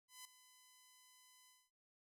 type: tone with ADSR envelope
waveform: 5% pulse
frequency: 1010 Hz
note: B5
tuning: 39 cents sharp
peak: -39 dBFS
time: 0.08-1.71 s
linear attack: 170 ms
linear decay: 3 ms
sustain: -14 dB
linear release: 230 ms
effects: none

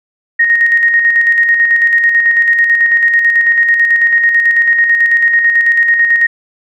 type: tone with tremolo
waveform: sine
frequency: 1864.7 Hz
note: A#6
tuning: in tune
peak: -5 dBFS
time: 0.39-6.27 s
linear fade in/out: 10 ms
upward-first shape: square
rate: 9.1 Hz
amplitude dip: 40%
effects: none

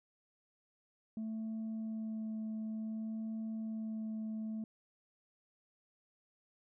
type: tone with vibrato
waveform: sine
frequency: 220 Hz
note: A3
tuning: in tune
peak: -35 dBFS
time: 1.17-4.64 s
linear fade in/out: 2 ms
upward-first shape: sine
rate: 0.56 Hz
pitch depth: 11 cents each way
effects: tanh soft clip ceiling -36 dBFS

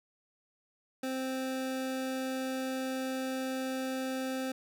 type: tone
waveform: 25% pulse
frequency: 261.6 Hz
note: C4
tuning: in tune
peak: -29 dBFS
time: 1.03-4.52 s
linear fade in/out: 5 ms
effects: none

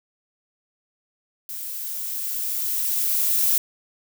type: noise with level ramp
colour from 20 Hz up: violet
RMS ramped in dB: -33 to -19 dBFS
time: 1.49-3.58 s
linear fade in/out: 2 ms
effects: none

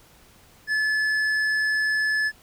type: tone with tanh clipping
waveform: triangle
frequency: 1726 Hz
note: A6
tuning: 34 cents flat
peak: -22 dBFS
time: 0.67-2.32 s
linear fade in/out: 50 ms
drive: 12 dB
effects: pink hiss -54 dBFS RMS until 2.42 s

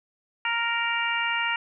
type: harmonic tone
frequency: 466.2 Hz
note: A#4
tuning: in tune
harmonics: 2 / 3 / 4 / 5 / 6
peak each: -30 / -30 / -30 / -30 / -30 dBFS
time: 0.45-1.56 s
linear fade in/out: 2 ms
effects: none

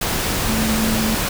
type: tone in noise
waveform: sine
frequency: 220 Hz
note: A3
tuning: in tune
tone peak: -19 dBFS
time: 0.49-1.15 s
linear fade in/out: 5 ms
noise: pink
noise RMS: -21 dBFS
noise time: 0.01-1.29 s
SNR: -1 dB
effects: none

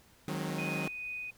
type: chord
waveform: sawtooth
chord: Ab dominant seventh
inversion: second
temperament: equal with one note detuned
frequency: 155.56 / 185 / 207.7 / 268.2 Hz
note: Eb3 / Gb3 / Ab3 / C4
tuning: 0 / 0 / 0 / +43 cents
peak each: -33 / -34 / -39 / -38 dBFS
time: 0.28-0.88 s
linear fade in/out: 2 ms
type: tone with tremolo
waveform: sine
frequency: 2489 Hz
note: D#7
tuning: in tune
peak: -36 dBFS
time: 0.58-1.31 s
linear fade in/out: 10 ms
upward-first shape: sine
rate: 2.3 Hz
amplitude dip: 25%
effects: pink hiss -62 dBFS RMS until 1.37 s

